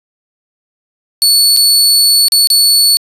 sawtooth tone with dropouts, 4435 Hz, C#8, in tune, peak -3 dBFS, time 1.22-2.97 s, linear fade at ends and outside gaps 0 ms, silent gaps 1.565-1.571 / 2.283-2.321 / 2.472-2.502 s, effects resampled to 32000 Hz

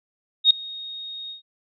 sine tone with ADSR envelope, 3729 Hz, A#7, in tune, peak -8 dBFS, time 0.44-1.42 s, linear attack 65 ms, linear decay 4 ms, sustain -24 dB, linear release 120 ms, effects none

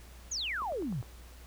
sine exponential sweep, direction down, 7040 to 105.8 Hz, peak -32 dBFS, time 0.31-1.02 s, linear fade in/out 10 ms
click train, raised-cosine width 1 ms, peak -34 dBFS, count 5, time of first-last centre 0.62-1.027 s, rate 9.82 Hz
effects added 60 Hz sine -49 dBFS peak until 1.46 s + pink hiss -56 dBFS RMS until 1.46 s

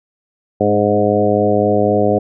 harmonic tone with a mistuned harmonic, 103.83 Hz, G#2, in tune, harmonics 1 / 2 / 3 / 4 / 5 / 6 / 7, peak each -22 / -19 / -20 / -17 / -17 / -19 / -20 dBFS, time 0.6-2.19 s, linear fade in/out 10 ms, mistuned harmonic 3, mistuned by -23 cents, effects none

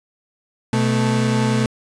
35% pulse tone pair together, 125.31 / 220 Hz, B2 / A3, +26 / 0 cents, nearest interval minor seventh, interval 974 cents, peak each -17 dBFS, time 0.73-1.66 s, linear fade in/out 2 ms, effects resampled to 22050 Hz

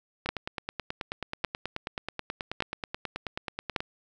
two click trains, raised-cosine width 0.3 ms, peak -16 / -10 dBFS, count 34 / 4, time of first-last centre 0.26-3.805 / 0.29-3.762 s, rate 9.31 / 0.864 Hz, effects none

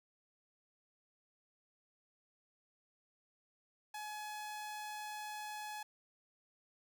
sawtooth tone, 846 Hz, G#5, 32 cents sharp, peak -39 dBFS, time 3.94-5.83 s, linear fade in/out 5 ms, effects none

